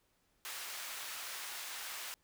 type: high-pass noise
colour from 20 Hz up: pink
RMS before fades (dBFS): -44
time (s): 0.45-2.14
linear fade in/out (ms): 0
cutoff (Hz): 1200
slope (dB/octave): 12
effects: pink hiss -75 dBFS RMS until 2.23 s